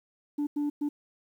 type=tone bursts at uneven times; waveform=sine; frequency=292.3 Hz; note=D4; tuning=8 cents flat; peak=-24 dBFS; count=3; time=0.38-0.47 / 0.56-0.7 / 0.81-0.89 s; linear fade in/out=10 ms; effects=tanh soft clip ceiling -25 dBFS + 10-bit